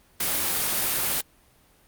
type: noise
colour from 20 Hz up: white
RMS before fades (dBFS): -25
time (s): 0.2-1.21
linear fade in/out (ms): 5
effects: pink hiss -59 dBFS RMS until 1.87 s + Opus 32 kbps